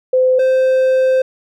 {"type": "tone pair in turn", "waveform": ["sine", "triangle"], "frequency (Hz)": [513, 520.2], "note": ["C5", "C5"], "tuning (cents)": [-34, -10], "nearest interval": "unison", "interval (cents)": 24, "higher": "second", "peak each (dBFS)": [-9, -8], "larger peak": "second", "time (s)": [[0.13, 0.39], [0.39, 1.22]], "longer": "second", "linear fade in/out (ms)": 5, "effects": []}